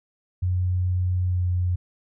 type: tone with pitch glide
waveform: sine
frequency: 90.8 to 89.6 Hz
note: F#2 to F2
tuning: -32 to +45 cents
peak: -20 dBFS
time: 0.42-1.76 s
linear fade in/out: 10 ms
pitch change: -23 cents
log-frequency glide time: 1.23-1.52 s
effects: none